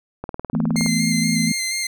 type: click train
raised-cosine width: 1 ms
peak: -14 dBFS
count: 13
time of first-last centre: 0.24-0.862 s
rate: 19.3 Hz
type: chord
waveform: sine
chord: E suspended fourth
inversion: none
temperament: just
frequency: 164.81 / 219.8 / 247.2 Hz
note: E3 / A3 / B3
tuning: 0 / -2 / +2 cents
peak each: -22 / -21 / -23 dBFS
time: 0.53-1.52 s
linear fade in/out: 5 ms
type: tone with vibrato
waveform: 15% pulse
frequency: 2093 Hz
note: C7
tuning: in tune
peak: -15 dBFS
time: 0.76-1.87 s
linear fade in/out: 5 ms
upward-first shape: square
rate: 4.2 Hz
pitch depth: 19 cents each way
effects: none